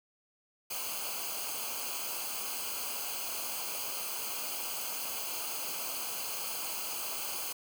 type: noise with comb filter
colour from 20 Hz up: white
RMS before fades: -37 dBFS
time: 0.7-7.53 s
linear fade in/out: 10 ms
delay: 0.54 ms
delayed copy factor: -0.8
effects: none